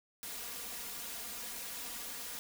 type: noise with comb filter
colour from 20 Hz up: white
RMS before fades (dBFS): -43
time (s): 0.23-2.39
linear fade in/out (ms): 0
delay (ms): 4.2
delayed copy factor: +1
effects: none